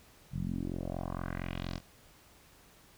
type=tone with low-pass filter sweep; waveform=10% pulse; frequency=44.26 Hz; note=F1; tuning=24 cents sharp; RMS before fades=-37 dBFS; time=0.31-1.81 s; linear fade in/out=50 ms; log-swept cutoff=140 to 5700 Hz; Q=2.7; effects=pink hiss -60 dBFS RMS until 2.97 s